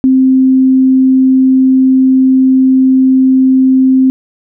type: tone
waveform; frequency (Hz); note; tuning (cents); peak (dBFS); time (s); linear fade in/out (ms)
sine; 261.6; C4; 0; -4; 0.04-4.1; 0
effects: none